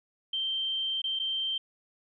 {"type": "tone with dropouts", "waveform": "sine", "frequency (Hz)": 3136, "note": "G7", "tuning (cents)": 0, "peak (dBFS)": -28, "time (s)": [0.33, 1.58], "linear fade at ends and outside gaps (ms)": 5, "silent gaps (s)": [[1.018, 1.04], [1.191, 1.197]], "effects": []}